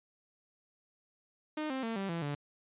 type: tone with pitch steps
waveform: sawtooth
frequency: 306.5 / 263.8 / 227 / 195.33 / 168.09 / 144.65 Hz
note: D#4 / C4 / A#3 / G3 / E3 / D3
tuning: -26 / +14 / -46 / -6 / +34 / -26 cents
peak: -30 dBFS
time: 1.57-2.35 s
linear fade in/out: 5 ms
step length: 130 ms
effects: resampled to 8000 Hz